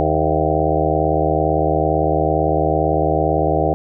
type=harmonic tone with a mistuned harmonic; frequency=77.78 Hz; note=D#2; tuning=in tune; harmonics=1 / 2 / 4 / 5 / 6 / 7 / 8 / 9 / 10; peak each=-23 / -23 / -23 / -23 / -23 / -23 / -23 / -23 / -23 dBFS; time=0-3.74 s; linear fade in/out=0 ms; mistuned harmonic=8; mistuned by=+55 cents; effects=none